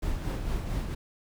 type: noise with tremolo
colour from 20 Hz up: brown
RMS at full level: -29 dBFS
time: 0.02-0.95 s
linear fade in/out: 10 ms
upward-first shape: sine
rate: 4.4 Hz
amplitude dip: 45%
effects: none